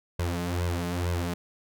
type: tone with flanger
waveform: sawtooth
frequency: 87.31 Hz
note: F2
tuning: in tune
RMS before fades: -29 dBFS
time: 0.19-1.34 s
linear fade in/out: 5 ms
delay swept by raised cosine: 1.9 to 4.8 ms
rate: 2.2 Hz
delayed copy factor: +1
effects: none